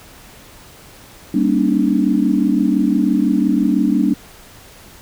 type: chord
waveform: sine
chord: Eb dominant seventh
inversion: first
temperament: equal with one note detuned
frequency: 196 / 233.1 / 277.2 / 303.1 Hz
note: G3 / Bb3 / Db4 / Eb4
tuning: 0 / 0 / 0 / -45 cents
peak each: -18 dBFS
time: 1.34-4.14 s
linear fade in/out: 5 ms
effects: pink hiss -42 dBFS RMS until 5.01 s